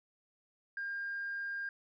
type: tone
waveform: sine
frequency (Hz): 1606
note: G6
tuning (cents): +41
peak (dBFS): -35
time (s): 0.77-1.69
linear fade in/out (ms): 2
effects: tanh soft clip ceiling -32 dBFS